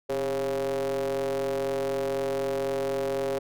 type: ring-modulated tone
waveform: square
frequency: 71 Hz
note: C#2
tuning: 42 cents sharp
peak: -24 dBFS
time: 0.09-3.39 s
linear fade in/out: 10 ms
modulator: 475 Hz
effects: none